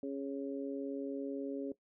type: harmonic tone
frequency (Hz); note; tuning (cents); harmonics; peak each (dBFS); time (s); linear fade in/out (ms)
138.2; C#3; -5; 2 / 3 / 4; -38 / -42 / -44; 0.03-1.72; 2
effects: noise-tail reverb RT60 0.1 s tail -17 dB re dry